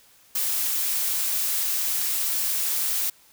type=noise; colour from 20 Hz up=blue; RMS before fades=-25 dBFS; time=0.35-3.1 s; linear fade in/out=5 ms; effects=white hiss -56 dBFS RMS until 3.32 s